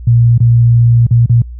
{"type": "tone with dropouts", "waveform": "sine", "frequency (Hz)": 118, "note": "A#2", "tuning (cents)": 22, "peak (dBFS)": -4, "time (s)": [0.07, 1.42], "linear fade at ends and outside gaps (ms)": 5, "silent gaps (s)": [[0.38, 0.403], [1.068, 1.109], [1.261, 1.296]], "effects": ["added 60 Hz sine -24 dBFS peak until 1.59 s"]}